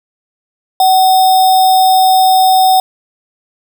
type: tone with sample-and-hold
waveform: sine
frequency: 753 Hz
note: F#5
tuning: 30 cents sharp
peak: -5 dBFS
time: 0.8-2.8 s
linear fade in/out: 2 ms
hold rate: 4410 Hz
effects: none